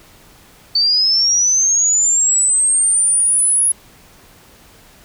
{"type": "linear sweep", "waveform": "sine", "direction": "up", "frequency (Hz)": [4519, 10548], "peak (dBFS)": -11, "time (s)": [0.75, 3.72], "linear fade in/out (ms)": 5, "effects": ["pink hiss -46 dBFS RMS until 5.04 s"]}